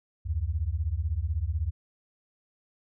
sine beating tone pair, 71.4 / 87.4 Hz, D2 / F2, -48 / +2 cents, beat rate 16 Hz, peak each -29 dBFS, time 0.25-1.71 s, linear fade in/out 20 ms, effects none

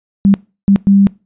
sine tone bursts at uneven times, 198 Hz, G3, 18 cents sharp, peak -5 dBFS, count 3, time 0.25-0.34 / 0.68-0.76 / 0.87-1.07 s, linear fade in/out 0 ms, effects noise-tail reverb RT60 0.3 s tail -23 dB re dry + resampled to 8000 Hz

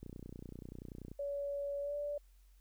click train, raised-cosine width 3 ms, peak -34 dBFS, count 34, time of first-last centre 0.03-1.116 s, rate 30.4 Hz
sine tone with pitch glide, 567 to 581.6 Hz, C#5 to D5, +39 to -17 cents, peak -36 dBFS, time 1.19-2.18 s, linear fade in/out 5 ms, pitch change +44 cents, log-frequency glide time 1.81-1.95 s
effects added 46 Hz sine -60 dBFS peak until 2.6 s + white hiss -75 dBFS RMS until 2.6 s

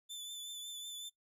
sawtooth tone with vibrato, 3511 Hz, A7, 4 cents flat, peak -40 dBFS, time 0.09-1.1 s, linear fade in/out 20 ms, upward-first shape triangle, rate 5.4 Hz, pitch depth 30 cents each way, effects noise-tail reverb RT60 0.1 s tail -17 dB re dry + resampled to 32000 Hz

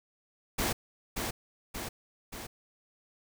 pink noise with echo, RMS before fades -30 dBFS, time 0.58-0.73 s, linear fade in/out 10 ms, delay 580 ms, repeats 3, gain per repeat -4 dB, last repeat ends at 2.47 s, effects none

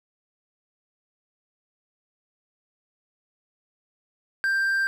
triangle tone, 1579 Hz, G6, 12 cents sharp, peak -19 dBFS, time 4.44-4.87 s, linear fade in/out 0 ms, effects none

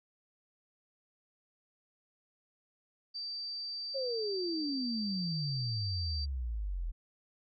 sine tone, 4654 Hz, D8, 17 cents flat, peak -37 dBFS, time 3.14-6.26 s, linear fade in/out 20 ms
sine exponential sweep, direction down, 554.4 to 39.45 Hz, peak -33 dBFS, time 3.94-6.92 s, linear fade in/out 20 ms
effects none

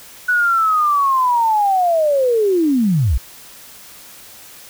sine linear sweep, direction down, 1488 to 49 Hz, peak -12 dBFS, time 0.28-3.18 s, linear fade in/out 10 ms, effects white hiss -40 dBFS RMS until 4.69 s

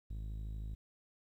sawtooth tone with low-pass filter, 52.9 Hz, G#1, 33 cents sharp, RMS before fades -42 dBFS, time 0.1-0.75 s, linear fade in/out 5 ms, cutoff 150 Hz, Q 0.53, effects 12-bit

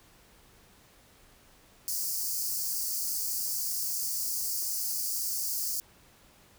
white high-pass noise, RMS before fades -32 dBFS, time 1.88-5.8 s, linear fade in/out 0 ms, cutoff 4500 Hz, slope 96 dB/octave, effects pink hiss -59 dBFS RMS until 6.58 s

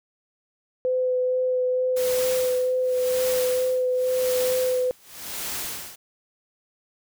sine tone with vibrato, 507 Hz, B4, 45 cents sharp, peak -20 dBFS, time 0.85-4.91 s, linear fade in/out 0 ms, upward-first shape sine, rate 2.2 Hz, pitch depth 10 cents each way
white noise with tremolo, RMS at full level -30 dBFS, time 1.96-5.96 s, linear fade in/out 10 ms, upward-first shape sine, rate 0.91 Hz, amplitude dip 95%
effects none

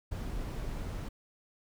brown noise, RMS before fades -37 dBFS, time 0.11-1.09 s, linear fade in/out 10 ms, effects none

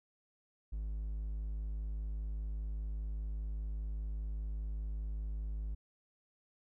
triangle tone, 52.5 Hz, G#1, 19 cents sharp, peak -34 dBFS, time 0.72-5.75 s, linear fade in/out 10 ms, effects none

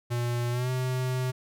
square tone with pitch glide, 120.2 to 128.09 Hz, B2 to C3, -46 to -36 cents, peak -27 dBFS, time 0.1-1.32 s, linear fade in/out 20 ms, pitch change +110 cents, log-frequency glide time 0.5-0.7 s, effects none

